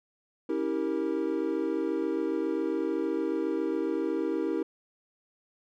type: chord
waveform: triangle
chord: C# diminished seventh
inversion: none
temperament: equal with one note detuned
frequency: 277.2 / 324.2 / 392 / 466.2 Hz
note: C#4 / E4 / G4 / Bb4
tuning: 0 / -29 / 0 / 0 cents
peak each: -33 / -28 / -31 / -32 dBFS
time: 0.49-4.63 s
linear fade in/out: 5 ms
effects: none